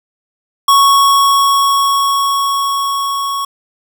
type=tone with level ramp; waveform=square; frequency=1108.7 Hz; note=C#6; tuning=in tune; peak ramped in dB=-6 to -17 dBFS; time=0.68-3.45 s; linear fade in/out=5 ms; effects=7-bit